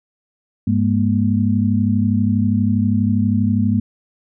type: tone cluster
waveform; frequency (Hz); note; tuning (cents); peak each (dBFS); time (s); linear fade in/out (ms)
sine; 101.2 / 205.4 / 237.8; G#2 / G#3 / A#3; -44 / -19 / +35; -18; 0.67-3.8; 5
effects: none